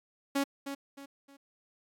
sawtooth tone with echo, 278 Hz, C#4, 5 cents sharp, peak -23 dBFS, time 0.35-0.44 s, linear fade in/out 10 ms, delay 310 ms, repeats 3, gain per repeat -9 dB, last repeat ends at 1.37 s, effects AAC 64 kbps

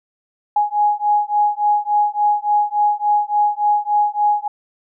sine beating tone pair, 830.6 / 834.1 Hz, G#5 / G#5, 0 / +7 cents, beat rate 3.5 Hz, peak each -17 dBFS, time 0.56-4.48 s, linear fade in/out 5 ms, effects none

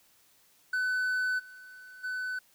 triangle tone with level steps, 1505 Hz, F#6, 29 cents sharp, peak -25 / -45 / -30 dBFS, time 0.73-2.39 s, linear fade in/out 5 ms, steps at 1.38 / 2.03 s, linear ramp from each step 20 ms, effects white hiss -64 dBFS RMS until 2.54 s

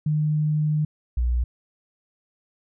sine tone pair in turn, 152.1 / 60.49 Hz, D#3 / B1, -39 / -35 cents, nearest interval octave + major third, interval 1596 cents, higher first, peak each -19 dBFS, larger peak neither, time 0.06-0.85 / 1.17-1.44 s, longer first, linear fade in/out 5 ms, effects none

